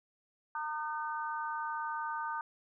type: harmonic tone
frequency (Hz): 304.6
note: D#4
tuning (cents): -37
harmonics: 3 / 4 / 5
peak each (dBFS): -37 / -39 / -41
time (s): 0.55-2.41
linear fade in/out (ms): 2
effects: none